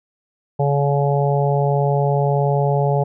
harmonic tone, 141.6 Hz, C#3, 37 cents sharp, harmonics 1 / 3 / 4 / 5 / 6, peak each -17 / -22 / -23 / -24 / -25 dBFS, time 0.59-3.04 s, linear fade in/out 10 ms, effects none

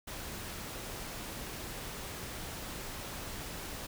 pink noise, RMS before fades -42 dBFS, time 0.07-3.87 s, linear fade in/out 10 ms, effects none

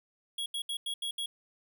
square tone bursts at uneven times, 3322 Hz, G#7, in tune, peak -33 dBFS, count 6, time 0.38-0.46 / 0.54-0.62 / 0.69-0.77 / 0.86-0.94 / 1.02-1.11 / 1.18-1.26 s, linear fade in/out 5 ms, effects none

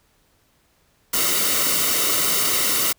white noise with comb filter, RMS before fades -20 dBFS, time 1.13-2.93 s, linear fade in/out 10 ms, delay 1.2 ms, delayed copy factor -0.6, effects pink hiss -62 dBFS RMS until 2.98 s

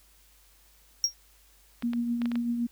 triangle tone with exponential decay, 5600 Hz, F8, 4 cents sharp, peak -16 dBFS, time 1.04-1.14 s, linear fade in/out 1 ms, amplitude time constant 20 ms
clicks, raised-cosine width 0.3 ms, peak -22 dBFS, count 6, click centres 1.824 / 1.934 / 2.218 / 2.257 / 2.317 / 2.356 s
sine tone with tremolo, 237.2 Hz, A#3, 30 cents sharp, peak -24 dBFS, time 1.83-2.67 s, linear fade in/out 10 ms, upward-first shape triangle, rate 7.8 Hz, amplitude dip 45%
effects added 50 Hz sine -61 dBFS peak until 2.71 s + white hiss -61 dBFS RMS until 2.71 s

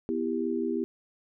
sine chord, E minor, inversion second, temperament just, 247.2 / 329.6 / 395.6 Hz, B3 / E4 / G4, +2 / 0 / +16 cents, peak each -31 dBFS, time 0.09-0.84 s, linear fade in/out 0 ms, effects none

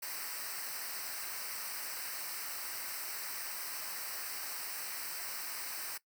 white noise with comb filter, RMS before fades -41 dBFS, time 0.02-5.98 s, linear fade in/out 10 ms, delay 0.29 ms, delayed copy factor -0.8, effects noise-tail reverb RT60 0.1 s tail -19 dB re dry

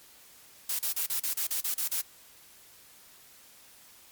blue noise bursts, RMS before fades -30 dBFS, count 10, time 0.69-2.014 s, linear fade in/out 5 ms, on 100 ms, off 36 ms, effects white hiss -55 dBFS RMS until 4.11 s + MP3 96 kbps

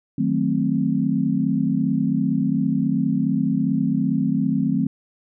sine chord, D# diminished seventh, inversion none, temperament equal with one note detuned, 155.56 / 185 / 220 / 262.7 Hz, D#3 / F#3 / A3 / C4, 0 / 0 / 0 / +7 cents, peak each -25 / -24 / -23 / -22 dBFS, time 0.18-4.87 s, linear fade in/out 5 ms, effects none

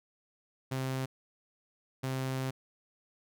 sawtooth tone bursts at uneven times, 131.6 Hz, C3, 10 cents sharp, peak -28 dBFS, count 2, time 0.71-1.06 / 2.03-2.51 s, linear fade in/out 10 ms, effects none

